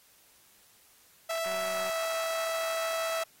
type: tone with pitch glide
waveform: sawtooth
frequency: 659.3 to 655.1 Hz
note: E5 to E5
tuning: 0 to -11 cents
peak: -26 dBFS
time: 1.29-3.24 s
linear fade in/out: 10 ms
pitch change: -11 cents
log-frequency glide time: 1.62-1.68 s
type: click train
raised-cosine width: 0.5 ms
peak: -28 dBFS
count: 83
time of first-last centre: 1.46-1.896 s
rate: 188 Hz
effects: white hiss -61 dBFS RMS until 3.4 s + AAC 48 kbps